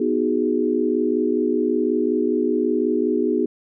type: chord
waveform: sine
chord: G# minor seventh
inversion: first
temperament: equal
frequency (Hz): 246.9 / 311.1 / 370 / 415.3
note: B3 / D#4 / F#4 / G#4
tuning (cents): 0 / 0 / 0 / 0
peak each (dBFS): -23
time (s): 0-3.46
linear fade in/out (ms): 5
effects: none